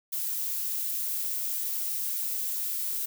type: noise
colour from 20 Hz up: violet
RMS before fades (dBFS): -31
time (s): 0.12-3.06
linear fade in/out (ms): 10
effects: none